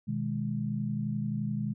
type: chord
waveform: sine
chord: G# minor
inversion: first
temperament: just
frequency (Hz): 124.59 / 155.74 / 207.7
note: B2 / D#3 / G#3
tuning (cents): +16 / +2 / 0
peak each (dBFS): -34 / -35 / -32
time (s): 0.07-1.74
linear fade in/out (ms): 20
effects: none